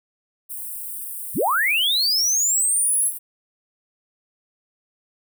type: high-pass noise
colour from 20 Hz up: white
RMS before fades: -32 dBFS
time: 0.49-3.19 s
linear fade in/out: 20 ms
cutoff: 8300 Hz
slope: 96 dB/octave
type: linear sweep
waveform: sine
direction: up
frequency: 43.65 to 11175 Hz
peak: -17 dBFS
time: 1.34-3.12 s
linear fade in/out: 50 ms
effects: none